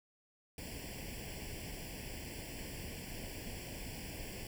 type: noise with comb filter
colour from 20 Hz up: pink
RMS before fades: -45 dBFS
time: 0.58-4.47 s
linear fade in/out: 2 ms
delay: 0.39 ms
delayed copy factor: +1
effects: none